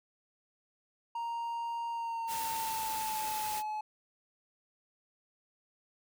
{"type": "tone with pitch glide", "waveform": "triangle", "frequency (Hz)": [932.3, 854.9], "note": ["A#5", "G#5"], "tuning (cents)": [0, 50], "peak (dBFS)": -32, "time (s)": [1.15, 3.81], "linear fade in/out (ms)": 5, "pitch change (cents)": -150, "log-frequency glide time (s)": [1.9, 3.51]}
{"type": "noise", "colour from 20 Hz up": "white", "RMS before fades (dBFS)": -40, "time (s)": [2.27, 3.63], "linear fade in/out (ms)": 50}
{"effects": []}